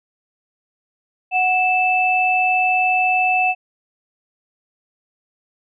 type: tone pair together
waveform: sine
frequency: 740 / 2637 Hz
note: F#5 / E7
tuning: 0 / 0 cents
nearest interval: octave + minor seventh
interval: 2200 cents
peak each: -17 dBFS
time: 1.31-3.55 s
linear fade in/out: 50 ms
effects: none